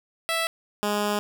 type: tone pair in turn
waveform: 10% pulse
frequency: 659.3 / 207.2 Hz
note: E5 / G#3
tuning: 0 / -4 cents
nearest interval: octave + minor sixth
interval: 2004 cents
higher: first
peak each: -15 dBFS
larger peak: neither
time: 0.29-0.47 / 0.83-1.19 s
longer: second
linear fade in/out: 0 ms
effects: none